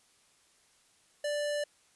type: tone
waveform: square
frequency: 587.3 Hz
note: D5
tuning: in tune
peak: -31 dBFS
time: 1.24-1.64 s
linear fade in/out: 5 ms
effects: white hiss -66 dBFS RMS until 1.95 s + resampled to 24000 Hz